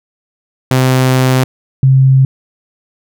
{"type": "tone pair in turn", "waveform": ["sawtooth", "sine"], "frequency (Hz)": [129.4, 133.04], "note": ["C3", "C3"], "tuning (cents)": [-19, 29], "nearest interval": "unison", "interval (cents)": 48, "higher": "second", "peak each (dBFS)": -4, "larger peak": "neither", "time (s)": [[0.71, 1.44], [1.83, 2.25]], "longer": "first", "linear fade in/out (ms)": 2, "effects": []}